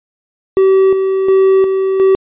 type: tone with tremolo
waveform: triangle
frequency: 383.5 Hz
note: G4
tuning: 38 cents flat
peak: -4 dBFS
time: 0.57-2.15 s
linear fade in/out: 0 ms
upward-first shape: square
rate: 1.4 Hz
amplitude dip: 45%
effects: resampled to 8000 Hz